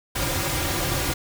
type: noise with comb filter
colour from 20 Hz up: pink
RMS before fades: -25 dBFS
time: 0.15-1.14 s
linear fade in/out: 10 ms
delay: 4.6 ms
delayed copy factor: -0.9
effects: none